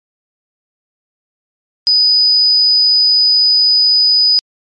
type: tone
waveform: sine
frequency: 4978 Hz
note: D#8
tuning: in tune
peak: -7 dBFS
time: 1.87-4.39 s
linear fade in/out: 0 ms
effects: MP3 48 kbps